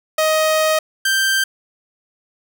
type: tone pair in turn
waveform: sawtooth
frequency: 627 / 1569 Hz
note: D#5 / G6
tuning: +13 / +1 cents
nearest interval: octave + major third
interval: 1588 cents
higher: second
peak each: -10 / -11 dBFS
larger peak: first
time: 0.18-0.79 / 1.05-1.44 s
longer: first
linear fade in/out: 5 ms
effects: none

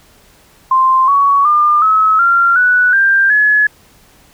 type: tone with pitch steps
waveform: sine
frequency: 1046.5 / 1121.6 / 1202.1 / 1288.4 / 1380.9 / 1480 / 1586.2 / 1700 Hz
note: C6 / C#6 / D6 / E6 / F6 / F#6 / G6 / G#6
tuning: 0 / +20 / +40 / -40 / -20 / 0 / +20 / +40 cents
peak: -7 dBFS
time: 0.71-3.67 s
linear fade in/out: 5 ms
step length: 370 ms
effects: pink hiss -47 dBFS RMS until 4.33 s

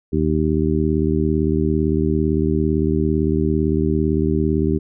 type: harmonic tone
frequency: 77.78 Hz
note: D#2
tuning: in tune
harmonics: 1 / 2 / 3 / 4 / 5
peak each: -22 / -22 / -22 / -22 / -22 dBFS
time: 0.12-4.79 s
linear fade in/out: 20 ms
effects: none

